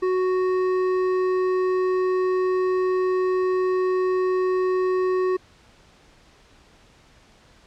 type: tone with hard clipping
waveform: sine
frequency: 370 Hz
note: F#4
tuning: in tune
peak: -21 dBFS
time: 0.02-5.37 s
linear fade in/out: 10 ms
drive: 9 dB
effects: pink hiss -54 dBFS RMS until 7.66 s + low-pass 6000 Hz 12 dB/octave